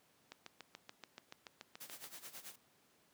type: click train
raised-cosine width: 0.2 ms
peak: -31 dBFS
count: 13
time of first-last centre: 0.32-2.042 s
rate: 6.97 Hz
type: noise with tremolo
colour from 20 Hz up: white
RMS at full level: -49 dBFS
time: 1.8-2.56 s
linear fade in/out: 10 ms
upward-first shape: sine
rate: 9.2 Hz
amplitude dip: 80%
effects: pink hiss -71 dBFS RMS until 3.13 s + high-pass 150 Hz 12 dB/octave